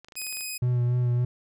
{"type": "clicks", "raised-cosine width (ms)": 0.2, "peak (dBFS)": -29, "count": 9, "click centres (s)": [0.046, 0.085, 0.122, 0.155, 0.217, 0.268, 0.326, 0.37, 0.409]}
{"type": "tone", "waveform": "10% pulse", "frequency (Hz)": 2509, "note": "D#7", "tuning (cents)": 14, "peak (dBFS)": -23, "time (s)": [0.16, 0.58], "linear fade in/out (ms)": 10}
{"type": "tone with vibrato", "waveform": "triangle", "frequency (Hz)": 122.6, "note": "B2", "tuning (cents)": -12, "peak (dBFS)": -19, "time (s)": [0.62, 1.25], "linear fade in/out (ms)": 5, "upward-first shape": "sine", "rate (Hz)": 3.5, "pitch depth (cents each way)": 22}
{"effects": []}